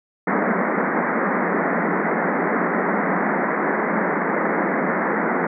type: band-pass noise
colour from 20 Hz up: pink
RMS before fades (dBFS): -21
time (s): 0.27-5.47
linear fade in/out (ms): 5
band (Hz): 170 to 2100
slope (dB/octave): 96
effects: none